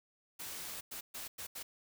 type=noise bursts at uneven times; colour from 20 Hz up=white; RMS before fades=-44 dBFS; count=5; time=0.39-0.81 / 0.91-1.01 / 1.14-1.28 / 1.38-1.47 / 1.55-1.63 s; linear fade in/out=10 ms; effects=none